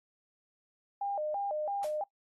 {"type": "tone with vibrato", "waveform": "sine", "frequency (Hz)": 698.5, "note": "F5", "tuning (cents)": 0, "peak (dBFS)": -31, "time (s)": [1.01, 2.04], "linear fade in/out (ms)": 5, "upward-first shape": "square", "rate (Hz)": 3, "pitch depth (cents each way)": 240}
{"type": "noise with exponential decay", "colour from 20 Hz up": "white", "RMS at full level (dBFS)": -44, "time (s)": [1.83, 2.01], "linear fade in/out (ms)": 2, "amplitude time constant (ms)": 38}
{"effects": ["noise-tail reverb RT60 0.1 s tail -19 dB re dry", "AAC 32 kbps"]}